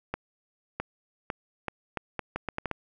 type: accelerating click train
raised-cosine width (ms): 0.5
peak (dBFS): -15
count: 11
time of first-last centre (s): 0.14-2.713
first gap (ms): 660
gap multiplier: 0.76
effects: none